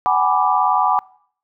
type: chord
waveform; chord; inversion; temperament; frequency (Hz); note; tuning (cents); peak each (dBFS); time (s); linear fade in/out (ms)
sine; G# half-diminished seventh; third; equal with one note detuned; 751.6 / 830.6 / 987.8 / 1174.7; F#5 / G#5 / B5 / D6; +27 / 0 / 0 / 0; -19; 0.06-0.99; 0
effects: noise-tail reverb RT60 0.6 s tail -24 dB re dry